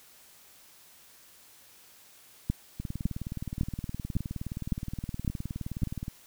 two click trains, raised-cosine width 5 ms, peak -22 / -14 dBFS, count 64 / 7, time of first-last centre 2.8-6.081 / 2.5-5.833 s, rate 19.2 / 1.8 Hz, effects white hiss -56 dBFS RMS until 6.26 s

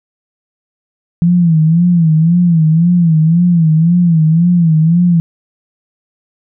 sine tone with vibrato, 166.5 Hz, E3, 18 cents sharp, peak -6 dBFS, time 1.22-5.2 s, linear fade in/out 0 ms, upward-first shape sine, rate 1.9 Hz, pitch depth 110 cents each way, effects none

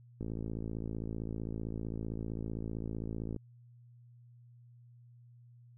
click train, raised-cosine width 3 ms, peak -26 dBFS, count 176, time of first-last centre 0.21-3.363 s, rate 55.5 Hz, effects added 120 Hz sine -55 dBFS peak until 5.77 s

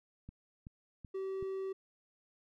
click train, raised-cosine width 5 ms, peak -35 dBFS, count 4, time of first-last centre 0.29-1.426 s, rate 2.64 Hz
triangle tone, 384 Hz, G4, 36 cents flat, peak -34 dBFS, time 1.14-1.73 s, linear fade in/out 10 ms
effects none

